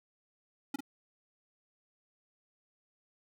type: tone with echo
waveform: square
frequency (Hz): 277.2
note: C#4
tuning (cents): 0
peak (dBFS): -32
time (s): 0.74-0.76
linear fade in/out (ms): 5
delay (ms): 46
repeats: 1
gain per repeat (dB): -7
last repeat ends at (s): 0.806
effects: none